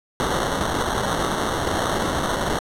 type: noise with sample-and-hold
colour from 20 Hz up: violet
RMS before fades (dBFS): -23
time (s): 0.2-2.59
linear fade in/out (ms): 0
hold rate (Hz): 2450
effects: low-pass 11000 Hz 12 dB/octave